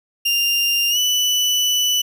30% pulse tone with pitch glide, 2794 to 2977 Hz, F7 to F#7, 0 to +10 cents, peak -13 dBFS, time 0.25-2.02 s, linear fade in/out 10 ms, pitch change +110 cents, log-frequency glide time 0.9-0.98 s, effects none

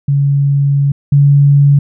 sine tone pair in turn, 140.7 / 142.01 Hz, C#3 / C#3, +26 / +42 cents, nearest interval unison, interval 16 cents, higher second, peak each -8 / -4 dBFS, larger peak second, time 0.08-0.92 / 1.12-1.79 s, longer first, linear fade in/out 5 ms, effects none

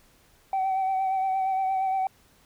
sine tone with vibrato, 764 Hz, G5, 45 cents flat, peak -21 dBFS, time 0.53-2.07 s, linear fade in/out 2 ms, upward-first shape sine, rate 8.6 Hz, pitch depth 27 cents each way, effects tanh soft clip ceiling -21 dBFS + pink hiss -60 dBFS RMS until 2.45 s

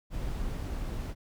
brown noise, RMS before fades -34 dBFS, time 0.1-1.15 s, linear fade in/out 50 ms, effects none

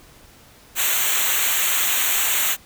white noise with comb filter, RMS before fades -20 dBFS, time 0.75-2.57 s, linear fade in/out 50 ms, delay 0.2 ms, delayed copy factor -1, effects pink hiss -49 dBFS RMS until 2.65 s

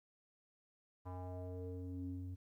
square tone with low-pass filter sweep, 91.1 Hz, F#2, 26 cents flat, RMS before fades -45 dBFS, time 1.05-2.36 s, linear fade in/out 20 ms, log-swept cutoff 990 to 190 Hz, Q 3.9, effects 13-bit

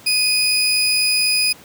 35% pulse tone pair together, 2489 / 4978 Hz, D#7 / D#8, 0 / 0 cents, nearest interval octave, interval 1200 cents, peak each -17 / -17 dBFS, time 0.06-1.53 s, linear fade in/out 10 ms, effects pink hiss -44 dBFS RMS until 1.64 s + high-pass 100 Hz 12 dB/octave

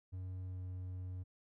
triangle tone with pitch glide, 92.5 to 91.75 Hz, F#2 to F#2, 0 to -14 cents, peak -39 dBFS, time 0.12-1.24 s, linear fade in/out 20 ms, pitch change -14 cents, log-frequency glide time 0.44-0.61 s, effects none

